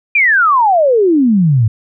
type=exponential sweep; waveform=sine; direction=down; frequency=2457 to 103.83 Hz; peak=-7 dBFS; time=0.15-1.68 s; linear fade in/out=5 ms; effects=none